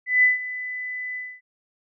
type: tone with ADSR envelope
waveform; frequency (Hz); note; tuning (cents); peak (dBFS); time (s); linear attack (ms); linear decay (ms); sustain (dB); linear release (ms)
sine; 2000; B6; +21; -12; 0.06-1.41; 170; 150; -16; 250
effects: none